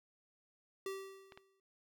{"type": "tone with exponential decay", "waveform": "square", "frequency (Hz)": 387.3, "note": "G4", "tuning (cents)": -21, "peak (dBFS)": -38, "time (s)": [0.86, 1.6], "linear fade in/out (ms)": 2, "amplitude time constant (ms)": 160}
{"type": "clicks", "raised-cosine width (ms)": 0.3, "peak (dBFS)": -36, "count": 2, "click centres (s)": [1.322, 1.375]}
{"effects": ["noise-tail reverb RT60 0.2 s tail -25 dB re dry"]}